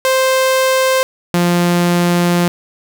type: tone pair in turn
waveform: sawtooth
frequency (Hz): 523.3 / 174.63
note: C5 / F3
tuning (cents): 0 / 0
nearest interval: octave + perfect fifth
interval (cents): 1900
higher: first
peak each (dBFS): -7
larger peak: neither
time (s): 0.05-1.03 / 1.34-2.48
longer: second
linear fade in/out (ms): 0
effects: none

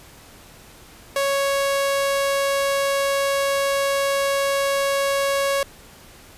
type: tone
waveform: sawtooth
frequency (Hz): 554.4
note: C#5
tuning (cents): 0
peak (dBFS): -15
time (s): 1.16-5.63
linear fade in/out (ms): 2
effects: pink hiss -46 dBFS RMS until 6.37 s + resampled to 32000 Hz

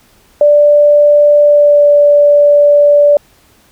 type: tone with pitch glide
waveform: sine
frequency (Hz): 587.3 to 582.2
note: D5 to D5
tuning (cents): 0 to -15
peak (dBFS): -3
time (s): 0.41-3.17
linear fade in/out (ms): 2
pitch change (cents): -15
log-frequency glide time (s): 1.42-1.88
effects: pink hiss -48 dBFS RMS until 3.71 s

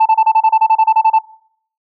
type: tone bursts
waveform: sine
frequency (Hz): 882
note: A5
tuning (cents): +4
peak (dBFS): -4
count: 14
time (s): 0-1.189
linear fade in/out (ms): 10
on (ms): 58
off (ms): 29
effects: noise-tail reverb RT60 0.6 s tail -21 dB re dry + tanh soft clip ceiling -5 dBFS

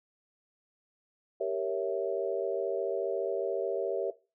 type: chord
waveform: sine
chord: G diminished seventh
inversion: none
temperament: equal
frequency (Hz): 392 / 466.2 / 554.4 / 659.3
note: G4 / Bb4 / Db5 / Fb5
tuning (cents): 0 / 0 / 0 / 0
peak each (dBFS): -34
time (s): 1.4-4.11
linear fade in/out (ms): 10
effects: noise-tail reverb RT60 0.3 s tail -18 dB re dry

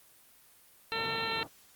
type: band-pass noise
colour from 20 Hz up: pink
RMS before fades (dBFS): -44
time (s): 0.92-1.49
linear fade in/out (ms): 50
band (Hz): 100 to 1200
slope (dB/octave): 24
type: harmonic tone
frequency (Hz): 451.2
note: A4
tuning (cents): +44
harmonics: 1 / 2 / 3 / 4 / 5 / 6 / 7 / 8 / 9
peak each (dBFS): -40 / -39 / -39 / -39 / -42 / -38 / -42 / -44 / -38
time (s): 0.92-1.43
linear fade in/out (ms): 0
effects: white hiss -60 dBFS RMS until 1.75 s + Opus 32 kbps

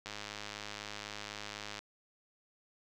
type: click train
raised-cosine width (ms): 0.2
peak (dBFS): -24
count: 181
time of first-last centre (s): 0.06-1.791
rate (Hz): 104
effects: none

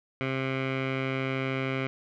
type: tone with low-pass filter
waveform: 15% pulse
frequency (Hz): 132.9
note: C3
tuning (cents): +27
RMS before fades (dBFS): -30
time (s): 0.21-1.87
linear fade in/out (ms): 0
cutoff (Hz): 2400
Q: 3.2
effects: none

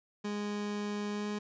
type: tone with pitch glide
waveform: 30% pulse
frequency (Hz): 206.8 to 208.2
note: G#3 to G#3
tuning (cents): -7 to +5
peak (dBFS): -31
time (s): 0.24-1.39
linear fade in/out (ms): 10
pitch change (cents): +12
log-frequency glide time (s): 1.11-1.27
effects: resampled to 16000 Hz

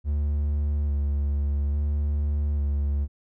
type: tone with vibrato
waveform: triangle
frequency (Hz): 72.3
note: D2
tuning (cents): -27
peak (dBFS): -20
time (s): 0.04-3.08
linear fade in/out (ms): 50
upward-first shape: square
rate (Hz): 0.59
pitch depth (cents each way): 21
effects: none

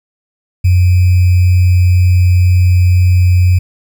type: tone with sample-and-hold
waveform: sine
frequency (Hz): 90.2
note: F#2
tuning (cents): -44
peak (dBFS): -5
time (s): 0.64-3.59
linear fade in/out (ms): 10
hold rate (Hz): 2450
effects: none

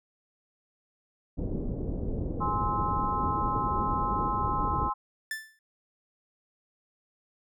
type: low-pass noise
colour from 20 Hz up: pink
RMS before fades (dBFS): -32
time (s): 1.37-4.9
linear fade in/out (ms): 20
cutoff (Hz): 470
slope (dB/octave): 24
type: chord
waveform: sine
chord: Ab augmented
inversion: none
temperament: equal with one note detuned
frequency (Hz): 830.6 / 1046.5 / 1298.1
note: Ab5 / C6 / E6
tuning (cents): 0 / 0 / -27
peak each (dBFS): -33 / -29 / -34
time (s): 2.4-4.94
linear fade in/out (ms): 20
type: tone with exponential decay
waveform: 45% pulse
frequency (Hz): 1760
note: A6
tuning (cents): 0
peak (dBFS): -29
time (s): 5.31-5.59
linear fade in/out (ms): 2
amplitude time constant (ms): 60
effects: none

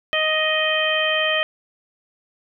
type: harmonic tone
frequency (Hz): 624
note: D#5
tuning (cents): +5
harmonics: 1 / 2 / 3 / 4 / 5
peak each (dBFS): -23 / -28 / -23 / -25 / -23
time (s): 0.13-1.43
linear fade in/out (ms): 0
effects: none

